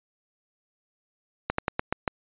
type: slowing click train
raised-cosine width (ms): 0.5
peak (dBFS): -9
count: 6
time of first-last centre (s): 1.5-2.078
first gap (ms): 84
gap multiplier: 1.16
effects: resampled to 8000 Hz